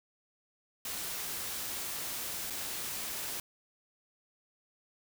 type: noise with dropouts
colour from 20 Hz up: white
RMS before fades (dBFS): -38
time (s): 0.85-3.4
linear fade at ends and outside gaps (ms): 2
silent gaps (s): 2.501-2.505
effects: none